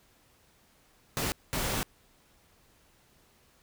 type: noise bursts at uneven times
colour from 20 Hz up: pink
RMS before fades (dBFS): -31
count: 2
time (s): 1.17-1.32 / 1.53-1.83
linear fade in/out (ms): 0
effects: pink hiss -64 dBFS RMS until 3.62 s